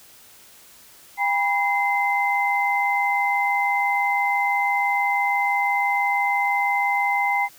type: tone cluster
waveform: sine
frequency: 804 / 970 / 2071 Hz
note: G5 / B5 / C7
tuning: +44 / -31 / -18 cents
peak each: -22 / -26 / -22 dBFS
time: 1.17-7.49 s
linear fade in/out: 50 ms
effects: white hiss -49 dBFS RMS until 7.58 s